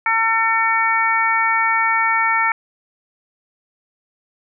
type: harmonic tone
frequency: 450 Hz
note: A4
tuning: 39 cents sharp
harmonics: 2 / 3 / 4 / 5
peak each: -20 / -20 / -21 / -19 dBFS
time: 0.06-2.52 s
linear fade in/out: 2 ms
effects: none